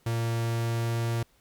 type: tone with pitch glide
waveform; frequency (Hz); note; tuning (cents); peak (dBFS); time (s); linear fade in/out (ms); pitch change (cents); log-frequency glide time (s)
45% pulse; 115.6 to 116.27; A#2 to A#2; -14 to -4; -26; 0.06-1.23; 5; +10; 0.37-0.98
effects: pink hiss -65 dBFS RMS until 1.4 s